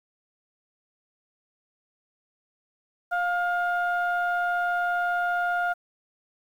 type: tone pair together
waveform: sine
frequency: 704.8 / 1417 Hz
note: F5 / F6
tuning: +16 / +25 cents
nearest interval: octave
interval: 1209 cents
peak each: -24 / -25 dBFS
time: 3.11-5.74 s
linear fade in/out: 20 ms
effects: tanh soft clip ceiling -18 dBFS + 9-bit